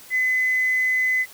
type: tone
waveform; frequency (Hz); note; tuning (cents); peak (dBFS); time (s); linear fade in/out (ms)
sine; 2025; B6; +43; -17; 0.1-1.26; 50
effects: tanh soft clip ceiling -13 dBFS + white hiss -45 dBFS RMS until 1.33 s